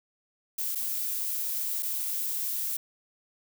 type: noise with dropouts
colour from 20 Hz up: violet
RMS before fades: -31 dBFS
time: 0.58-2.77 s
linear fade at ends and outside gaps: 5 ms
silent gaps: 0.75-0.755 / 1.825-1.829 s
effects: none